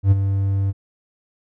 triangle tone with ADSR envelope, 98 Hz, G2, in tune, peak -6 dBFS, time 0.03-0.73 s, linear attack 84 ms, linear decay 25 ms, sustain -9 dB, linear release 36 ms, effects none

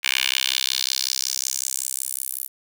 10% pulse tone with high-pass filter sweep, 65.4 Hz, C2, in tune, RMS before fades -25 dBFS, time 0.03-2.48 s, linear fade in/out 20 ms, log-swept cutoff 2400 to 12000 Hz, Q 2.4, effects none

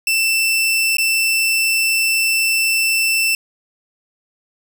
sawtooth tone with dropouts, 2668 Hz, E7, 20 cents sharp, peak -11 dBFS, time 0.07-3.35 s, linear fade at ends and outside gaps 2 ms, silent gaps 0.97-0.983 s, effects none

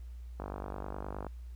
click train, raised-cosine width 1 ms, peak -25 dBFS, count 44, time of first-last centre 0.4-1.267 s, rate 49.6 Hz, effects added 60 Hz sine -42 dBFS peak until 1.55 s + pink hiss -69 dBFS RMS until 1.55 s

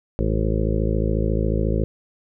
harmonic tone, 54.1 Hz, A1, 29 cents flat, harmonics 1 / 2 / 3 / 4 / 6 / 7 / 8 / 9 / 10, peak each -22 / -25 / -27 / -28 / -30 / -30 / -31 / -32 / -32 dBFS, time 0.19-1.84 s, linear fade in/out 0 ms, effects none

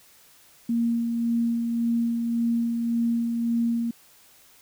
sine tone with tremolo, 233.2 Hz, A#3, 1 cent sharp, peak -20 dBFS, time 0.69-3.91 s, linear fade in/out 5 ms, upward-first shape sine, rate 1.8 Hz, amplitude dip 35%, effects white hiss -55 dBFS RMS until 4.61 s

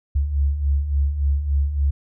sine beating tone pair, 68 / 71.5 Hz, C#2 / D2, -33 / -46 cents, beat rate 3.5 Hz, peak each -25 / -18 dBFS, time 0.15-1.91 s, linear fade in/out 10 ms, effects none

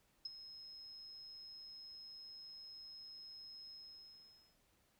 sine tone with ADSR envelope, 5150 Hz, E8, 41 cents flat, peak -38 dBFS, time 0.25-4.57 s, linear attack 6 ms, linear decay 19 ms, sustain -13 dB, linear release 870 ms, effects pink hiss -75 dBFS RMS until 4.99 s

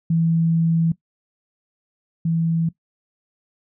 sine tone pair in turn, 164.81 / 164.81 Hz, E3 / E3, 0 / 0 cents, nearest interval unison, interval 0 cents, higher neither, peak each -15 / -17 dBFS, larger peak first, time 0.1-0.92 / 2.25-2.69 s, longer first, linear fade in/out 5 ms, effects noise-tail reverb RT60 0.1 s tail -18 dB re dry

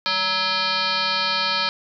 sine tone with frequency modulation, 2771 Hz, F7, 14 cents flat, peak -19 dBFS, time 0.06-1.69 s, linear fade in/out 0 ms, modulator 367 Hz, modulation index 5.4, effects none

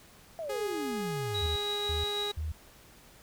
sine exponential sweep, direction down, 682 to 81.8 Hz, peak -34 dBFS, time 0.39-1.46 s, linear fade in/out 0 ms
sawtooth tone with pitch glide, 415.3 to 412.4 Hz, G#4 to G#4, 0 to -12 cents, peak -30 dBFS, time 0.49-2.32 s, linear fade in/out 10 ms, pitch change -12 cents, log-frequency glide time 1.16-1.61 s
sine tone with tremolo, 3848 Hz, B7, 46 cents flat, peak -31 dBFS, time 1.34-2.32 s, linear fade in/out 10 ms, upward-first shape sine, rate 6.1 Hz, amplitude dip 25%
sine tone bursts, 77.78 Hz, D#2, in tune, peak -31 dBFS, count 3, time 1.41-2.52 s, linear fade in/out 5 ms, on 150 ms, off 330 ms
effects pink hiss -56 dBFS RMS until 3.22 s

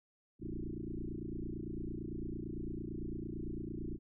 sine tone with frequency modulation, 174.61 Hz, F3, in tune, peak -38 dBFS, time 0.39-3.99 s, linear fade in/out 50 ms, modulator 28.9 Hz, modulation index 6.4, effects none

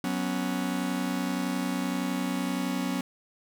45% pulse chord, F# suspended fourth, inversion none, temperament just, 185 / 246.7 / 277.5 Hz, F#3 / B3 / C#4, 0 / -2 / +2 cents, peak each -32 dBFS, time 0.04-3.01 s, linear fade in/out 2 ms, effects none

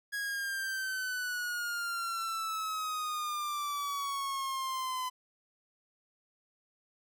45% pulse exponential sweep, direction down, 1661.2 to 1011 Hz, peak -33 dBFS, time 0.12-5.1 s, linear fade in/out 20 ms, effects none

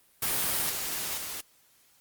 white noise with level steps, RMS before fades -28 / -33 / -37 dBFS, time 0.22-1.41 s, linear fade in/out 5 ms, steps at 0.69 / 1.17 s, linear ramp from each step 10 ms, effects white hiss -63 dBFS RMS until 2 s + Opus 32 kbps

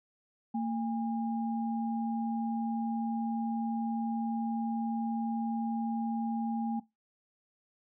sine tone pair together, 227.9 / 812 Hz, A#3 / G#5, -39 / -39 cents, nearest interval octave + minor seventh, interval 2200 cents, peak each -30 / -37 dBFS, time 0.54-6.8 s, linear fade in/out 10 ms, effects noise-tail reverb RT60 0.2 s tail -20 dB re dry

